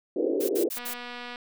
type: band-pass noise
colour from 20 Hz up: white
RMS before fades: -26 dBFS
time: 0.16-0.69 s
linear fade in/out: 5 ms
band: 300 to 490 Hz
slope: 48 dB/octave
type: noise bursts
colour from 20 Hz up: blue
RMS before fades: -34 dBFS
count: 4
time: 0.4-0.94 s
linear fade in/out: 10 ms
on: 90 ms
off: 60 ms
type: click train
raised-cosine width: 0.3 ms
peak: -23 dBFS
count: 144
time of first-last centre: 0.77-1.358 s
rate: 243 Hz
effects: none